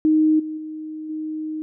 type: tone with level steps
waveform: sine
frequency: 311.1 Hz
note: D#4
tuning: in tune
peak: -13 / -26 / -29 / -25 dBFS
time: 0.05-1.62 s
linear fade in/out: 0 ms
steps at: 0.39 / 0.57 / 1.09 s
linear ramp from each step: 10 ms
effects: none